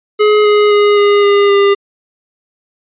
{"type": "tone with pitch steps", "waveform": "square", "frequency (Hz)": [421.9, 417.5, 413.2, 408.9, 404.7, 400.5], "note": ["G#4", "G#4", "G#4", "G#4", "G#4", "G4"], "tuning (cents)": [27, 9, -9, -27, -45, 37], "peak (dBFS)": -7, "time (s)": [0.19, 1.75], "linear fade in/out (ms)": 20, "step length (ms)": 260, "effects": ["resampled to 8000 Hz"]}